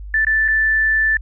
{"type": "tone with dropouts", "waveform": "sine", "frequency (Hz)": 1760, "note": "A6", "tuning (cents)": 0, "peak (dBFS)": -13, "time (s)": [0.14, 1.17], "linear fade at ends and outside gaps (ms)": 2, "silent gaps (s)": [[0.249, 0.268], [0.48, 0.484]], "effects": ["added 50 Hz sine -29 dBFS peak until 1.21 s"]}